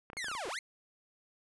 clicks, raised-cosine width 0.5 ms, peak -30 dBFS, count 9, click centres 0.101 / 0.132 / 0.169 / 0.244 / 0.284 / 0.315 / 0.351 / 0.455 / 0.485 s
sawtooth linear two-way sweep, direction down then up, 2217 to 329.6 to 2217 Hz, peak -33 dBFS, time 0.17-0.59 s, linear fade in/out 2 ms, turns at 0.48 s
effects resampled to 24000 Hz

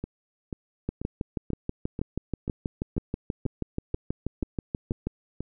two click trains, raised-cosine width 3 ms, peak -15 / -19 dBFS, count 27 / 12, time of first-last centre 0.89-5.07 / 0.04-5.406 s, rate 6.22 / 2.05 Hz, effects none

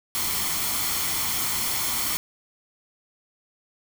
white noise with comb filter, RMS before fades -26 dBFS, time 0.15-2.17 s, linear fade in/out 0 ms, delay 0.92 ms, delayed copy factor +0.5, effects none

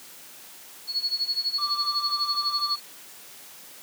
sine tone with tremolo, 4371 Hz, C#8, 25 cents flat, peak -21 dBFS, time 0.87-2.8 s, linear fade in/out 50 ms, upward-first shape sine, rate 12 Hz, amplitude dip 85%
triangle tone, 1174.7 Hz, D6, in tune, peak -28 dBFS, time 1.58-2.76 s, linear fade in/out 10 ms
effects white hiss -46 dBFS RMS until 3.82 s + high-pass 150 Hz 12 dB/octave

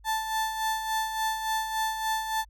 35% pulse tone with tremolo, 880 Hz, A5, in tune, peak -23 dBFS, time 0.04-2.45 s, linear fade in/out 50 ms, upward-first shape sine, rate 3.5 Hz, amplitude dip 55%, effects added 50 Hz sine -51 dBFS peak until 2.49 s + AAC 64 kbps

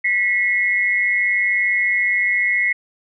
sine tone pair together, 1961.3 / 2162 Hz, B6 / C#7, -13 / -44 cents, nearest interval major second, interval 169 cents, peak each -18 dBFS, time 0.04-2.73 s, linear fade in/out 10 ms, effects none

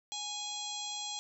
harmonic tone with a mistuned harmonic, 830.6 Hz, G#5, in tune, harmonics 1 / 3 / 4 / 5 / 6 / 7 / 8 / 9, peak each -45 / -51 / -41 / -44 / -54 / -47 / -49 / -44 dBFS, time 0.12-1.19 s, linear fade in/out 0 ms, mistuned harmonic 8, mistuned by -33 cents, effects none

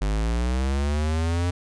square linear sweep, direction up, 49 to 89.3 Hz, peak -22 dBFS, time 0.01-1.51 s, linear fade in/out 10 ms, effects resampled to 22050 Hz

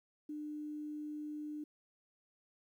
sine tone, 300 Hz, D4, 37 cents sharp, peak -40 dBFS, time 0.29-1.64 s, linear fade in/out 5 ms, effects 12-bit

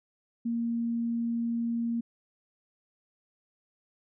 sine tone, 233.1 Hz, A#3, in tune, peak -27 dBFS, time 0.45-2.01 s, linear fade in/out 10 ms, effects none

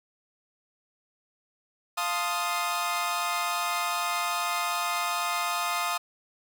sawtooth chord, F dominant seventh, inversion none, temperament equal, 698.5 / 880 / 1046.5 / 1244.5 Hz, F5 / A5 / C6 / Eb6, 0 / 0 / 0 / 0 cents, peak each -29 / -32 / -30 / -26 dBFS, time 1.97-5.98 s, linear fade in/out 10 ms, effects none

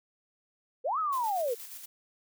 sine linear two-way sweep, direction up then down, 440 to 1314 to 440 Hz, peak -27 dBFS, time 0.84-1.55 s, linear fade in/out 20 ms, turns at 0.99 s
blue noise with tremolo, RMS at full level -43 dBFS, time 1.12-1.86 s, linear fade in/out 10 ms, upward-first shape square, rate 8.4 Hz, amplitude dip 40%
effects none

